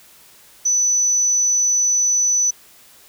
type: tone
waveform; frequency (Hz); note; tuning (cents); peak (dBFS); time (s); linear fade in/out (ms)
sine; 5980; F#8; +17; -14; 0.65-2.51; 10
effects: white hiss -48 dBFS RMS until 3.08 s